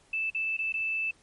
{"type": "tone with dropouts", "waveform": "sine", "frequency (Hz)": 2637, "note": "E7", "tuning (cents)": 0, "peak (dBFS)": -27, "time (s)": [0.13, 1.11], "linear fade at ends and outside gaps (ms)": 5, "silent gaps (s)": [[0.301, 0.347], [0.569, 0.588], [0.724, 0.739]], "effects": ["pink hiss -62 dBFS RMS until 1.22 s", "MP3 48 kbps"]}